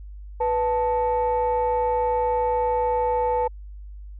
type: tone pair together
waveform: sine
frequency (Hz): 493.2 / 880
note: B4 / A5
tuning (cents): -2 / 0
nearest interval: minor seventh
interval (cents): 1002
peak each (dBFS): -21 / -21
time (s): 0.4-3.48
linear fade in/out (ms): 10
effects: tanh soft clip ceiling -15 dBFS + added 50 Hz sine -36 dBFS peak until 4.19 s